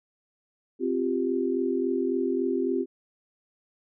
sine chord, C suspended fourth, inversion none, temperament just, 261.6 / 348.8 / 392.4 Hz, C4 / F4 / G4, 0 / -2 / +2 cents, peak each -28 dBFS, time 0.79-2.86 s, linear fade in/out 50 ms, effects none

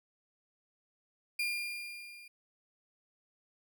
35% pulse tone with level ramp, 2407 Hz, D7, 42 cents sharp, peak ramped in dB -28 to -49 dBFS, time 1.39-2.28 s, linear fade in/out 5 ms, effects none

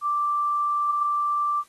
sine tone, 1174.7 Hz, D6, in tune, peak -21 dBFS, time 0.01-1.64 s, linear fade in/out 50 ms, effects white hiss -58 dBFS RMS until 1.68 s + AAC 32 kbps

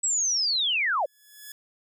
sine linear sweep, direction down, 7902 to 493.9 Hz, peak -22 dBFS, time 0.03-1.06 s, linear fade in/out 10 ms
5% pulse tone with exponential growth, 1703 Hz, G#6, 43 cents sharp, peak -27 dBFS, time 0.87-1.52 s, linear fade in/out 2 ms, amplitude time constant 140 ms
effects none

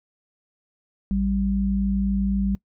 sine tone pair together, 56.06 / 196 Hz, A1 / G3, +33 / 0 cents, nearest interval octave + minor seventh, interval 2167 cents, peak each -25 / -21 dBFS, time 1.11-2.55 s, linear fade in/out 0 ms, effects noise-tail reverb RT60 0.1 s tail -22 dB re dry

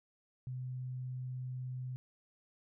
sine tone, 127.4 Hz, C3, 46 cents flat, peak -38 dBFS, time 0.47-1.96 s, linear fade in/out 0 ms, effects none

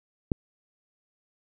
click, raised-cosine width 3 ms, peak -11 dBFS, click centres 0.318 s, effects none

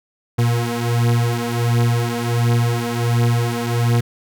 40% pulse beating tone pair, 117.9 / 119.3 Hz, A#2 / A#2, +20 / +41 cents, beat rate 1.4 Hz, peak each -17 / -19 dBFS, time 0.38-4.01 s, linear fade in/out 10 ms, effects none

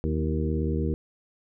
harmonic tone with a mistuned harmonic, 77.78 Hz, D#2, in tune, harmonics 1 / 2 / 3 / 4 / 5 / 6, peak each -27 / -30 / -32 / -33 / -34 / -35 dBFS, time 0.04-0.94 s, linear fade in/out 0 ms, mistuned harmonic 4, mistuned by +46 cents, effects none

